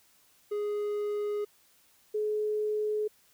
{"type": "tone pair in turn", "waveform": ["triangle", "sine"], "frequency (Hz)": [415.3, 424.8], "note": ["G#4", "G#4"], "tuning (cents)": [0, 39], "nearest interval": "unison", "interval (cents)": 39, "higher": "second", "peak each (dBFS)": -27, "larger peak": "neither", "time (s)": [[0.51, 1.45], [2.14, 3.08]], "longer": "neither", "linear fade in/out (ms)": 10, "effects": ["white hiss -64 dBFS RMS until 3.33 s"]}